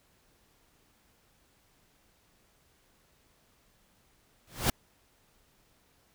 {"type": "noise with exponential growth", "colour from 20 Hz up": "pink", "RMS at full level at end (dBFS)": -22, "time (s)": [4.47, 4.7], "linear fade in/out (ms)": 5, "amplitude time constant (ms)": 49, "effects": ["pink hiss -67 dBFS RMS until 6.14 s"]}